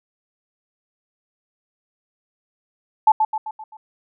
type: tone with echo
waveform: sine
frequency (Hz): 869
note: A5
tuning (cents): -22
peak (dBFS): -8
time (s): 3.07-3.12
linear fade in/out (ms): 5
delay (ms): 130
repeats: 5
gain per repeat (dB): -6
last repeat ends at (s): 3.77
effects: none